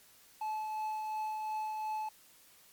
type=tone with tremolo; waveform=triangle; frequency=864 Hz; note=A5; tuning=32 cents flat; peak=-31 dBFS; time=0.41-2.09 s; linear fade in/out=5 ms; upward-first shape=triangle; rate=2.8 Hz; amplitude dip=30%; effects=white hiss -61 dBFS RMS until 2.72 s + MP3 96 kbps